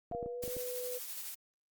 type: clicks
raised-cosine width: 2 ms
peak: -30 dBFS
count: 7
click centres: 0.114 / 0.149 / 0.228 / 0.261 / 0.438 / 0.478 / 0.567 s
type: tone with exponential decay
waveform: sine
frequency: 693 Hz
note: F5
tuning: 14 cents flat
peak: -36 dBFS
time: 0.12-0.63 s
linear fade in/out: 0 ms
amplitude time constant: 110 ms
type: tone with pitch glide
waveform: sine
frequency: 480 to 495.8 Hz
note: B4 to B4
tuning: -49 to +7 cents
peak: -38 dBFS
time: 0.13-0.99 s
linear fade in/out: 20 ms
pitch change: +56 cents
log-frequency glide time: 0.23-0.52 s
type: noise with tremolo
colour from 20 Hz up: blue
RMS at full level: -41 dBFS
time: 0.42-1.35 s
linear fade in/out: 10 ms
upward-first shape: sine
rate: 12 Hz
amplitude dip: 35%
effects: Opus 48 kbps